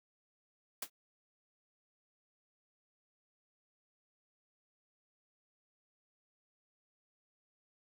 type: noise with exponential decay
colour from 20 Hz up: white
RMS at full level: -33 dBFS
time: 0.82-0.9 s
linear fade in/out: 5 ms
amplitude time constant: 16 ms
effects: high-pass 200 Hz 12 dB/octave